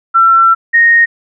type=tone pair in turn; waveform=sine; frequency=1348 / 1860.2 Hz; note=E6 / A#6; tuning=+38 / -4 cents; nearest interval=tritone; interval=558 cents; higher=second; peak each=-4 dBFS; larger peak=neither; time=0.14-0.55 / 0.73-1.06 s; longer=first; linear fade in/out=20 ms; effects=none